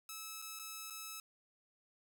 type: tone with dropouts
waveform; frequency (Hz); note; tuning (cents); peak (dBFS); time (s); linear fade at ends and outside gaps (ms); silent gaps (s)
5% pulse; 1300; E6; -24; -33; 0.09-1.2; 2; 0.418-0.422 / 0.591-0.595 / 0.901-0.905
effects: none